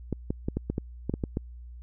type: clicks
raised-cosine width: 3 ms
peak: -15 dBFS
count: 10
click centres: 0.127 / 0.305 / 0.485 / 0.57 / 0.7 / 0.781 / 1.096 / 1.139 / 1.238 / 1.371 s
effects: added 60 Hz sine -41 dBFS peak until 1.82 s